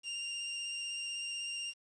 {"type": "tone with vibrato", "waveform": "sawtooth", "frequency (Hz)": 2792, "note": "F7", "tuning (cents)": -1, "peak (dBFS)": -34, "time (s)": [0.03, 1.74], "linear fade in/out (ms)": 50, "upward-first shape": "sine", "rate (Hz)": 16, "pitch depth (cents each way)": 13, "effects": ["resampled to 22050 Hz", "10-bit"]}